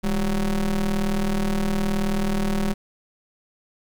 square ring-modulated tone, 92.5 Hz, F#2, in tune, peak -18 dBFS, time 0.03-2.74 s, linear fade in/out 20 ms, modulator 112 Hz, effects 10-bit

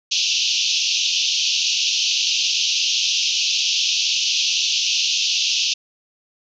pink band-pass noise, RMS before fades -20 dBFS, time 0.11-5.74 s, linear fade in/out 10 ms, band 2600 to 6400 Hz, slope 96 dB/octave, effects none

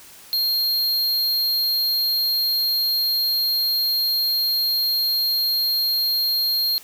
square tone, 4220 Hz, C8, 14 cents sharp, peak -19 dBFS, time 0.33-6.78 s, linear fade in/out 0 ms, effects white hiss -45 dBFS RMS until 6.83 s

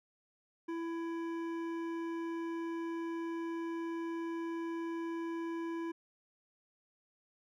sine tone with hard clipping, 332.9 Hz, E4, 17 cents sharp, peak -38 dBFS, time 0.68-5.92 s, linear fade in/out 10 ms, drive 12 dB, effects none

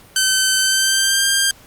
10% pulse tone with pitch glide, 1536 to 1593.8 Hz, G6 to G6, -36 to +28 cents, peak -5 dBFS, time 0.16-1.51 s, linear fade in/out 2 ms, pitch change +64 cents, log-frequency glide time 0.61-1.27 s, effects pink hiss -46 dBFS RMS until 1.66 s + Opus 48 kbps

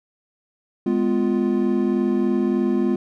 triangle chord, F diminished, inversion first, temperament equal with one note detuned, 207.7 / 251 / 349.2 Hz, Ab3 / Cb4 / F4, 0 / +28 / 0 cents, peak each -20 dBFS, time 0.86-2.96 s, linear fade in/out 5 ms, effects none

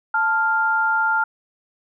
sine tone pair together, 881.8 / 1396.9 Hz, A5 / F6, +4 / 0 cents, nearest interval minor sixth, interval 796 cents, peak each -21 / -18 dBFS, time 0.14-1.24 s, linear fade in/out 5 ms, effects none

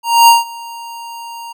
square tone with ADSR envelope, 932.3 Hz, A#5, in tune, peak -3 dBFS, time 0.03-1.53 s, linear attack 250 ms, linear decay 160 ms, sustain -24 dB, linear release 13 ms, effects none

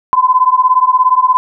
sine beating tone pair, 1009 / 1026 Hz, B5 / C6, +37 / -34 cents, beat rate 17 Hz, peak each -10 dBFS, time 0.13-1.37 s, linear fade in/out 0 ms, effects none

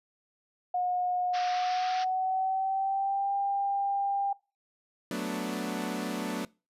sine tone with pitch glide, 722 to 796.5 Hz, F#5 to G5, -43 to +27 cents, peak -26 dBFS, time 0.74-4.33 s, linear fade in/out 5 ms, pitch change +170 cents, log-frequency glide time 1.46-3.33 s
pink band-pass noise, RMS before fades -40 dBFS, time 1.33-2.05 s, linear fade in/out 20 ms, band 1100 to 5800 Hz, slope 96 dB/octave
sawtooth chord, B minor seventh, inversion second, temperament equal with one note detuned, 185 / 220.8 / 246.9 / 293.7 Hz, F#3 / A3 / B3 / D4, 0 / +6 / 0 / 0 cents, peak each -33 dBFS, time 5.11-6.45 s, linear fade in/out 2 ms
effects noise-tail reverb RT60 0.3 s tail -23 dB re dry + resampled to 32000 Hz

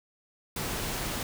pink noise, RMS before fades -33 dBFS, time 0.56-1.23 s, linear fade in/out 2 ms, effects none

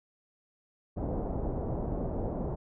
pink low-pass noise, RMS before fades -33 dBFS, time 0.96-2.56 s, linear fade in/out 20 ms, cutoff 730 Hz, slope 24 dB/octave, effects none

